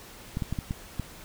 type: clicks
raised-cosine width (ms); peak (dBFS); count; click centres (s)
5; -17; 6; 0.371 / 0.422 / 0.526 / 0.588 / 0.709 / 0.997
effects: pink hiss -47 dBFS RMS until 1.24 s